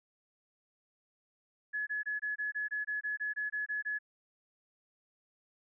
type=tone bursts; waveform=sine; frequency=1700 Hz; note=G#6; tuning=40 cents sharp; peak=-32 dBFS; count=14; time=1.73-3.989 s; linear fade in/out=20 ms; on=140 ms; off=23 ms; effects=none